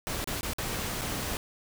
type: noise with dropouts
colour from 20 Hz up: pink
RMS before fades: -33 dBFS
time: 0.07-1.37 s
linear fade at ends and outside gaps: 0 ms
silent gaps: 0.243-0.274 / 0.409-0.431 / 0.534-0.584 / 1.012-1.017 s
effects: none